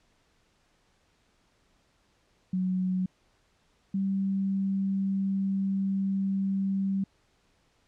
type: tone pair in turn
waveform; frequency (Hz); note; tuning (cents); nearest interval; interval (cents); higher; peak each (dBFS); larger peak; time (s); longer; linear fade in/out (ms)
sine; 185 / 194.38; F#3 / G3; 0 / -14; minor second; 86; second; -25; neither; 2.53-3.06 / 3.94-7.04; second; 5
effects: pink hiss -68 dBFS RMS until 7.87 s + low-pass 7000 Hz 12 dB/octave